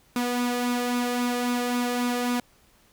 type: tone with flanger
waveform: sawtooth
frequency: 244.4 Hz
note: B3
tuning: 18 cents flat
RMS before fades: -26 dBFS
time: 0.16-2.4 s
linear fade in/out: 2 ms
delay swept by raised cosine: 0.8 to 1.71 ms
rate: 3.7 Hz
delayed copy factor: +0.5
effects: pink hiss -60 dBFS RMS until 2.92 s